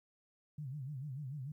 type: tone with vibrato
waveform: sine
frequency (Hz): 138.59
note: C#3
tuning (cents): 0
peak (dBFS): -40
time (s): 0.58-1.52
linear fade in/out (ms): 5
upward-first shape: sine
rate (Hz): 6.8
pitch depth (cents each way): 170
effects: 13-bit